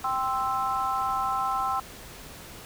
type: chord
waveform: sine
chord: C major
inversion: second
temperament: equal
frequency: 784 / 1046.5 / 1318.5 Hz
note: G5 / C6 / E6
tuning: 0 / 0 / 0 cents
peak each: -29 dBFS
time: 0.04-1.8 s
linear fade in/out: 5 ms
effects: pink hiss -44 dBFS RMS until 2.65 s

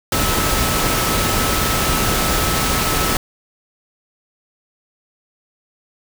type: tone in noise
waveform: sine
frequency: 1300 Hz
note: E6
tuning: 24 cents flat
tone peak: -25 dBFS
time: 0.12-3.17 s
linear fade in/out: 2 ms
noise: pink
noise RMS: -18 dBFS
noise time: 0.12-3.17 s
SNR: -10 dB
effects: none

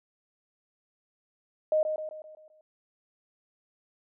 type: tone with echo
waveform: sine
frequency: 620 Hz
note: D#5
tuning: 6 cents flat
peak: -21 dBFS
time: 1.72-1.83 s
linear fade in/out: 2 ms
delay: 130 ms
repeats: 6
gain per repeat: -6 dB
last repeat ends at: 2.61 s
effects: none

